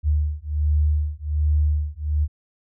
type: beating tone pair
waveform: sine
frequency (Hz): 74.5 / 75.8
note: D2 / D#2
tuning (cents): +25 / -45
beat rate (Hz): 1.3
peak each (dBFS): -21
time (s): 0.03-2.28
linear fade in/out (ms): 50
effects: none